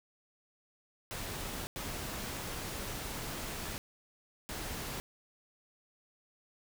pink noise bursts at uneven times, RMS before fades -40 dBFS, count 3, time 1.11-1.67 / 1.76-3.78 / 4.49-5 s, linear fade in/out 0 ms, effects none

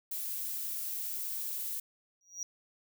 violet noise, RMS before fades -37 dBFS, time 0.11-1.8 s, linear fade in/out 5 ms
triangle tone with exponential growth, 5760 Hz, F#8, 47 cents flat, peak -31 dBFS, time 2.21-2.43 s, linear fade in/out 1 ms, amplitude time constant 46 ms
effects none

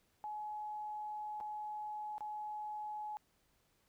sine tone with dropouts, 846 Hz, G#5, 32 cents sharp, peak -40 dBFS, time 0.24-3.17 s, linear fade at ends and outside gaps 0 ms, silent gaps 1.402-1.409 / 2.181-2.207 s, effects pink hiss -75 dBFS RMS until 3.88 s

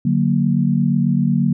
sine chord, D augmented, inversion none, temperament equal, 146.83 / 185 / 233.1 Hz, D3 / F#3 / A#3, 0 / 0 / 0 cents, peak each -18 dBFS, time 0.05-1.53 s, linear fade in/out 5 ms, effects none

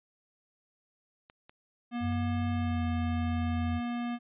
clicks, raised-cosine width 0.3 ms, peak -35 dBFS, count 3, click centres 1.299 / 1.495 / 2.124 s
square tone, 239.5 Hz, A#3, 47 cents sharp, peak -32 dBFS, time 1.91-4.19 s, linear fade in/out 50 ms
sine tone with pitch glide, 93.8 to 86.51 Hz, F#2 to F2, +24 to -16 cents, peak -30 dBFS, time 2-3.81 s, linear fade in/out 50 ms, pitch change -140 cents, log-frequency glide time 2.52-2.84 s
effects resampled to 8000 Hz

